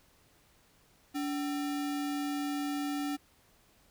sine tone with sample-and-hold, 287.6 Hz, D4, 36 cents flat, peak -31 dBFS, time 1.14-3.17 s, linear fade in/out 20 ms, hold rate 1050 Hz, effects pink hiss -65 dBFS RMS until 3.9 s

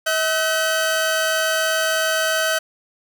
sawtooth tone pair together, 641 / 1521 Hz, E5 / F#6, -49 / +47 cents, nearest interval octave + minor third, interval 1496 cents, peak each -17 dBFS, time 0.06-2.59 s, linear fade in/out 10 ms, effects none

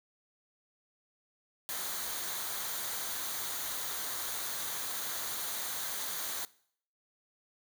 white noise with comb filter, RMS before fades -37 dBFS, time 1.69-6.45 s, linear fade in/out 0 ms, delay 0.38 ms, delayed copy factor -0.5, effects noise-tail reverb RT60 0.6 s tail -21 dB re dry

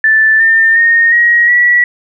sine tone with pitch steps, 1760 / 1803.2 / 1847.5 / 1892.9 / 1939.4 Hz, A6 / A6 / A#6 / A#6 / B6, 0 / +42 / -16 / +26 / -32 cents, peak -5 dBFS, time 0.04-1.84 s, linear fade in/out 2 ms, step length 360 ms, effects none

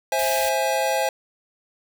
square chord, C augmented, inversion none, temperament equal with one note detuned, 528.1 / 659.3 / 830.6 Hz, C5 / E5 / G#5, +16 / 0 / 0 cents, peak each -25 / -26 / -25 dBFS, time 0.12-1.09 s, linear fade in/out 2 ms
white band-stop noise, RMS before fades -30 dBFS, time 0.19-0.49 s, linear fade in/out 0 ms, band 110 to 1600 Hz, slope 96 dB/octave
effects none

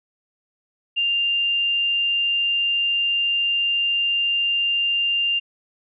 sine tone, 2794 Hz, F7, in tune, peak -18 dBFS, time 0.96-5.4 s, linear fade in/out 20 ms, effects none

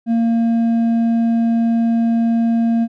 sine tone with hard clipping, 230.4 Hz, A#3, 20 cents flat, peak -14 dBFS, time 0.06-2.88 s, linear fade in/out 50 ms, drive 4 dB, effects none

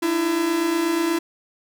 45% pulse tone pair together, 307 / 335.3 Hz, D#4 / E4, -23 / +30 cents, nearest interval major second, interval 153 cents, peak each -27 / -20 dBFS, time 0.02-1.19 s, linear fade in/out 10 ms, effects none

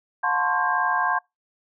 sine tone cluster, 719 / 884 / 1036 / 1099 / 1603 Hz, F#5 / A5 / C6 / C#6 / G6, -50 / +8 / -17 / -15 / +38 cents, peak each -28 / -27 / -25 / -29 / -25 dBFS, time 0.23-1.19 s, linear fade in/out 10 ms, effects noise-tail reverb RT60 0.2 s tail -26 dB re dry

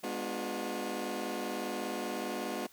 20% pulse chord, G# diminished seventh, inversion none, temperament just, 207.7 / 249.2 / 299 / 358.8 Hz, G#3 / B3 / D4 / F4, 0 / +16 / +31 / +47 cents, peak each -36 / -35 / -37 / -34 dBFS, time 0.03-2.67 s, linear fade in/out 10 ms, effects white hiss -60 dBFS RMS until 2.72 s + high-pass 60 Hz 12 dB/octave

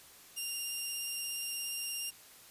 10% pulse tone with vibrato, 2794 Hz, F7, in tune, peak -28 dBFS, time 0.36-2.11 s, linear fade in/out 20 ms, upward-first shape sine, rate 17 Hz, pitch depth 13 cents each way, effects white hiss -56 dBFS RMS until 2.5 s + resampled to 32000 Hz

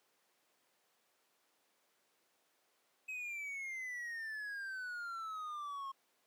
triangle exponential sweep, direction down, 2560 to 1073 Hz, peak -39 dBFS, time 3.08-5.92 s, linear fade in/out 10 ms, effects pink hiss -75 dBFS RMS until 6.26 s + high-pass 400 Hz 12 dB/octave

